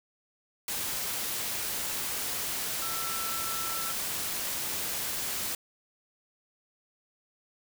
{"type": "tone in noise", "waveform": "sine", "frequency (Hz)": 1335, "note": "E6", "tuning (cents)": 22, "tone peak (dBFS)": -37, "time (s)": [2.82, 3.92], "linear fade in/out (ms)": 2, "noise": "white", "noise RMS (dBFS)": -33, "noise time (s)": [0.68, 5.55], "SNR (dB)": -7, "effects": []}